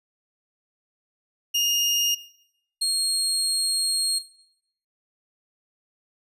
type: tone pair in turn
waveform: 30% pulse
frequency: 2839 / 4254 Hz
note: F7 / C8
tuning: +28 / +28 cents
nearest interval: perfect fifth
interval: 700 cents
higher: second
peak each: -18 dBFS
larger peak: neither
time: 1.54-2.15 / 2.81-4.19 s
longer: second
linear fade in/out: 10 ms
effects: noise-tail reverb RT60 0.7 s tail -17 dB re dry + resampled to 32000 Hz